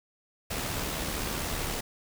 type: noise with amplitude modulation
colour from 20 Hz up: pink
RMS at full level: -31 dBFS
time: 0.5-1.81 s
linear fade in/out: 10 ms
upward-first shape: sine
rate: 75.3 Hz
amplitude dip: 35%
effects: none